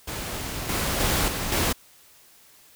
pink noise with level steps, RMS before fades -32 / -26 / -23 / -29 / -23 dBFS, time 0.07-1.73 s, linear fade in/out 10 ms, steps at 0.69 / 1 / 1.28 / 1.52 s, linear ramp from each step 2 ms, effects white hiss -54 dBFS RMS until 2.75 s

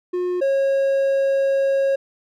triangle tone pair in turn, 359.3 / 545.6 Hz, F4 / C#5, +49 / -28 cents, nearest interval perfect fifth, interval 723 cents, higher second, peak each -18 / -14 dBFS, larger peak second, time 0.13-0.41 / 0.41-1.96 s, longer second, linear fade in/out 10 ms, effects none

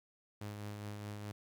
sawtooth tone with tremolo, 103.83 Hz, G#2, in tune, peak -37 dBFS, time 0.41-1.32 s, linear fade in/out 5 ms, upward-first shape triangle, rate 4.8 Hz, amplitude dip 35%, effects 12-bit

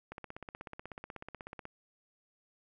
click train, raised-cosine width 0.5 ms, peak -28 dBFS, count 26, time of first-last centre 0.12-1.654 s, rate 16.3 Hz, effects none

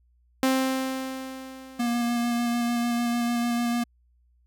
sawtooth tone with exponential decay, 263 Hz, C4, 9 cents sharp, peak -15 dBFS, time 0.43-2.64 s, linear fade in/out 1 ms, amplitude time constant 480 ms
square tone with vibrato, 237.8 Hz, A#3, 35 cents sharp, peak -24 dBFS, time 1.79-3.84 s, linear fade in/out 10 ms, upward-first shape square, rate 6.7 Hz, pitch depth 10 cents each way
effects added 60 Hz sine -60 dBFS peak until 4.46 s

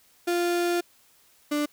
35% pulse tone pair in turn, 348.5 / 295 Hz, F4 / D4, -4 / +8 cents, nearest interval minor third, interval 288 cents, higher first, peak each -21 / -22 dBFS, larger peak first, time 0.27-0.81 / 1.51-1.66 s, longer first, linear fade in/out 10 ms, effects white hiss -60 dBFS RMS until 1.72 s

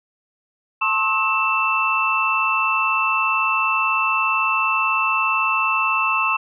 sine tone cluster, 882 / 1073 / 1291 / 2663 Hz, A5 / C6 / E6 / E7, +4 / +43 / -37 / +17 cents, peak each -28 / -21 / -24 / -20 dBFS, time 0.81-6.37 s, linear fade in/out 10 ms, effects none

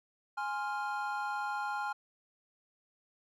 triangle chord, F minor, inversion first, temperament equal, 830.6 / 1046.5 / 1396.9 Hz, Ab5 / C6 / F6, 0 / 0 / 0 cents, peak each -34 / -39 / -36 dBFS, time 0.37-1.93 s, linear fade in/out 10 ms, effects none

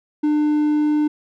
triangle tone, 299.9 Hz, D4, 36 cents sharp, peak -13 dBFS, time 0.23-1.08 s, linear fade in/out 10 ms, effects none

